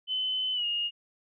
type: tone with pitch glide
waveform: sine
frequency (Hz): 3037 to 2850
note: F#7 to F7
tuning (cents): +44 to +34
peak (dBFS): -27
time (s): 0.07-0.91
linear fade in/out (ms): 50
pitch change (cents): -110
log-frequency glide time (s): 0.53-0.65
effects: none